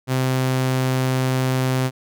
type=tone; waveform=sawtooth; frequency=129.8 Hz; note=C3; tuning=13 cents flat; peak=-14 dBFS; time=0.07-1.91 s; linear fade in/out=50 ms; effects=none